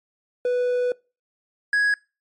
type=tone pair in turn; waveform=triangle; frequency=493.9 / 1664.2 Hz; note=B4 / G#6; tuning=0 / +3 cents; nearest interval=octave + major sixth; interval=2103 cents; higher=second; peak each=-17 / -15 dBFS; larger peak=second; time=0.45-0.92 / 1.73-1.94 s; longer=first; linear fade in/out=2 ms; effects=noise-tail reverb RT60 0.3 s tail -24 dB re dry + MP3 48 kbps